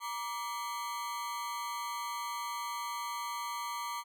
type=ring-modulated tone; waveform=40% pulse; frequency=1060 Hz; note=C6; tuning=22 cents sharp; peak=-32 dBFS; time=0-4.04 s; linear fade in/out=50 ms; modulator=110 Hz; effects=none